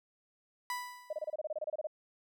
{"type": "tone with exponential decay", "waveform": "30% pulse", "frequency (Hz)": 987.8, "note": "B5", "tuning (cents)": 0, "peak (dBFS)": -30, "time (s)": [0.7, 1.35], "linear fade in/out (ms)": 1, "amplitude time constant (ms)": 140}
{"type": "tone bursts", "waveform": "sine", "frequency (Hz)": 615, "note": "D#5", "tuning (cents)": -20, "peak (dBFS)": -33, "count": 14, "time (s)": [1.1, 1.871], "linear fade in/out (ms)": 5, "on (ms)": 30, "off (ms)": 27}
{"effects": []}